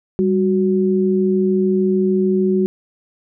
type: tone pair together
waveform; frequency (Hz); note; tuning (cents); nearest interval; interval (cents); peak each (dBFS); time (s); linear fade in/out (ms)
sine; 196.68 / 370; G3 / F#4; +6 / 0; major seventh; 1094; -16 / -16; 0.19-2.66; 0
effects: none